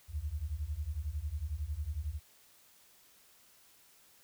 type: beating tone pair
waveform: sine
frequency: 69 / 80 Hz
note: C#2 / D#2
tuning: -7 / +49 cents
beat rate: 11 Hz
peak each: -38 / -37 dBFS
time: 0.08-2.2 s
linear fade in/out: 50 ms
effects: white hiss -63 dBFS RMS until 4.23 s